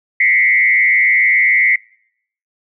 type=tone with frequency modulation; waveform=sine; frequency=2084 Hz; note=C7; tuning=7 cents flat; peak=-9 dBFS; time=0.2-1.76 s; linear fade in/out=5 ms; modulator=107 Hz; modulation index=1.2; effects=noise-tail reverb RT60 0.7 s tail -25 dB re dry